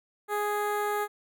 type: tone with notch filter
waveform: 15% pulse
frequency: 415.3 Hz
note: G#4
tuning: in tune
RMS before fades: -29 dBFS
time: 0.28-1.08 s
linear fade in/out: 50 ms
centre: 5000 Hz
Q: 0.54
effects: none